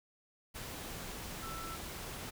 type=tone in noise; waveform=sine; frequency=1329 Hz; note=E6; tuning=14 cents sharp; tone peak=-44 dBFS; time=1.42-1.77 s; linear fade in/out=20 ms; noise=pink; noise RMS=-44 dBFS; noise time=0.54-2.31 s; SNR=-3 dB; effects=none